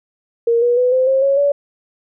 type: tone with pitch steps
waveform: sine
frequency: 466.2 / 482.1 / 498.5 / 515.5 / 533.1 / 551.2 / 570 Hz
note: A#4 / B4 / B4 / C5 / C5 / C#5 / C#5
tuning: 0 / -42 / +16 / -26 / +32 / -10 / +48 cents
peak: -11 dBFS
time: 0.47-1.52 s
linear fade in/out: 5 ms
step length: 150 ms
effects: none